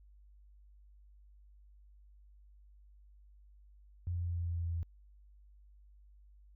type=tone with pitch steps; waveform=sine; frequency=87.31 / 86.81 / 86.31 / 85.81 / 85.32 / 84.82 / 84.34 / 83.85 Hz; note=F2 / F2 / F2 / F2 / F2 / E2 / E2 / E2; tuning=0 / -10 / -20 / -30 / -40 / +50 / +40 / +30 cents; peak=-33 dBFS; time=4.07-4.83 s; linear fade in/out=0 ms; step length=95 ms; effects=added 50 Hz sine -57 dBFS peak until 6.55 s